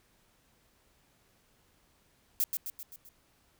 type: noise with echo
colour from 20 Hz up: violet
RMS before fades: -28 dBFS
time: 2.4-2.44 s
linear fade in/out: 0 ms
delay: 130 ms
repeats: 5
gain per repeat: -5 dB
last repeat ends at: 3.09 s
effects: pink hiss -68 dBFS RMS until 3.59 s